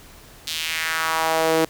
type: tone with high-pass filter sweep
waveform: sawtooth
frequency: 161.3 Hz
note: E3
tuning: 37 cents flat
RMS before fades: -22 dBFS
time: 0.47-1.65 s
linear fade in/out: 5 ms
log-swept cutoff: 3800 to 380 Hz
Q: 2.1
effects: pink hiss -46 dBFS RMS until 1.69 s